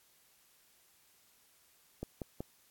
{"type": "click train", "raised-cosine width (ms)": 2, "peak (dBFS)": -25, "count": 3, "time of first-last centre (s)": [2.03, 2.405], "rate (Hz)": 5.33, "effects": ["white hiss -67 dBFS RMS until 2.7 s", "AAC 64 kbps"]}